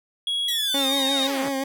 triangle tone with pitch glide, 3326 to 3712 Hz, G#7 to A#7, +2 to -8 cents, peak -21 dBFS, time 0.27-1.27 s, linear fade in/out 2 ms, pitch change +190 cents, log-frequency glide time 0.48-0.96 s
5% pulse linear sweep, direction down, 1975.5 to 110 Hz, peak -19 dBFS, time 0.48-1.49 s, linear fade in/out 5 ms
20% pulse tone with vibrato, 272.2 Hz, C#4, 31 cents flat, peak -19 dBFS, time 0.74-1.64 s, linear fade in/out 5 ms, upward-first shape sine, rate 5.7 Hz, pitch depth 40 cents each way
effects none

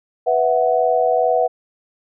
sine chord, B suspended fourth, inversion none, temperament just, 493.9 / 658.5 / 740.8 Hz, B4 / E5 / F#5, 0 / -2 / +2 cents, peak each -18 dBFS, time 0.26-1.48 s, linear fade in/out 20 ms, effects none

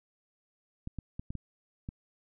clicks, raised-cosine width 5 ms, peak -25 dBFS, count 6, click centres 0.874 / 0.987 / 1.195 / 1.305 / 1.353 / 1.889 s, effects none

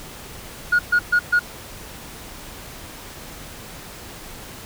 sine tone bursts, 1441 Hz, F#6, 46 cents flat, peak -11 dBFS, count 4, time 0.72-1.394 s, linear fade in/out 10 ms, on 71 ms, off 130 ms, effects tanh soft clip ceiling -11 dBFS + pink hiss -38 dBFS RMS until 4.65 s

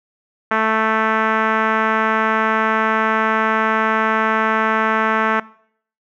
5% pulse tone with low-pass filter, 220 Hz, A3, in tune, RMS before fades -17 dBFS, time 0.51-5.4 s, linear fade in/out 5 ms, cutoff 1500 Hz, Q 1.6, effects noise-tail reverb RT60 0.6 s tail -21 dB re dry

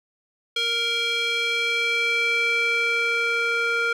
square tone with band-pass filter sweep, 466.2 Hz, A#4, in tune, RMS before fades -23 dBFS, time 0.56-3.93 s, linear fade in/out 5 ms, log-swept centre 3200 to 1800 Hz, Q 3.3, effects none

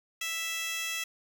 15% pulse tone with high-pass filter, 659.3 Hz, E5, in tune, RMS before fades -34 dBFS, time 0.21-1.04 s, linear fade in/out 5 ms, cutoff 2900 Hz, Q 1.4, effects none

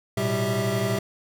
square tone cluster, 112.3 / 124.2 / 194.4 / 395.8 / 652 Hz, A2 / B2 / G3 / G4 / E5, +36 / +10 / -14 / +17 / -19 cents, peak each -30 dBFS, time 0.17-0.99 s, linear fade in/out 5 ms, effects none

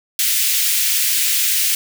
white high-pass noise, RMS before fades -17 dBFS, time 0.19-1.75 s, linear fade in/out 2 ms, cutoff 2000 Hz, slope 24 dB/octave, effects none

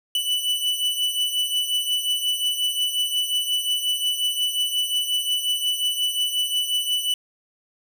45% pulse beating tone pair, 2974 / 2979.6 Hz, F#7 / F#7, +8 / +11 cents, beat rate 5.6 Hz, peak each -22 / -27 dBFS, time 0.15-7.14 s, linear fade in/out 2 ms, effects none

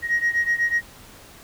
sine beating tone pair, 1881 / 1889.1 Hz, A#6 / A#6, +15 / +23 cents, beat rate 8.1 Hz, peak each -20 / -22 dBFS, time 0.02-0.82 s, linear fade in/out 50 ms, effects tanh soft clip ceiling -14 dBFS + pink hiss -46 dBFS RMS until 1.43 s

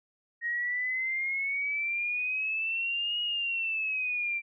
sine exponential two-way sweep, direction up then down, 1871 to 2894 to 2347 Hz, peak -28 dBFS, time 0.41-4.42 s, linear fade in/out 50 ms, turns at 3.21 s, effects none

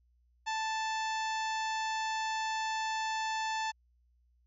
harmonic tone, 880 Hz, A5, in tune, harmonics 1 / 2 / 3 / 4 / 5 / 6 / 7 / 8, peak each -33 / -39 / -43 / -45 / -47 / -49 / -50 / -51 dBFS, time 0.46-3.72 s, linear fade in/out 20 ms, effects added 60 Hz sine -66 dBFS peak until 4.46 s

